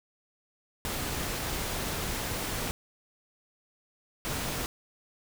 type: noise bursts at uneven times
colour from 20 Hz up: pink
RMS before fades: -33 dBFS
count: 2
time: 0.85-2.71 / 4.25-4.66 s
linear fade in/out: 0 ms
effects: none